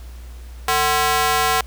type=tone with high-pass filter; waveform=square; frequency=150 Hz; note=D3; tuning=37 cents sharp; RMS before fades=-18 dBFS; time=0.68-1.61 s; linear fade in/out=2 ms; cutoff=870 Hz; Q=1.2; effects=added 60 Hz sine -33 dBFS peak until 1.66 s + pink hiss -48 dBFS RMS until 1.66 s